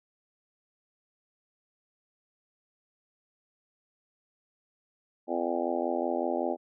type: harmonic tone with a mistuned harmonic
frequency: 85.3 Hz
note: F2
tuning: 40 cents flat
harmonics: 3 / 4 / 5 / 6 / 7 / 8 / 9 / 10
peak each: -35 / -33 / -37 / -37 / -33 / -38 / -36 / -39 dBFS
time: 5.27-6.57 s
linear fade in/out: 50 ms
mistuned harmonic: 10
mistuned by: -64 cents
effects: none